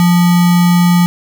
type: tone with sample-and-hold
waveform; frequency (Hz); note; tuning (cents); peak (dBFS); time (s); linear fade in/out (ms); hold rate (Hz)
sine; 175.4; F3; +8; -6; 0-1.06; 0; 1050
effects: none